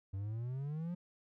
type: exponential sweep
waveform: triangle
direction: up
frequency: 94.3 to 180 Hz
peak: -35 dBFS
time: 0.13-0.95 s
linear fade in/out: 10 ms
effects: none